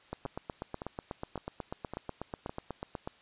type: two click trains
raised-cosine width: 1 ms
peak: -22 / -24 dBFS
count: 25 / 5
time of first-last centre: 0.13-3.075 / 0.26-2.495 s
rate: 8.15 / 1.79 Hz
effects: white hiss -60 dBFS RMS until 3.21 s + resampled to 8000 Hz